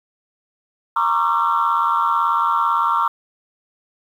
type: tone cluster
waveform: sine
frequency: 931 / 1096 / 1174 / 1355 Hz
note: A#5 / C#6 / D6 / E6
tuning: -2 / -20 / -1 / +47 cents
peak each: -20 dBFS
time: 0.96-3.08 s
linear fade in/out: 5 ms
effects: tanh soft clip ceiling -8 dBFS + 8-bit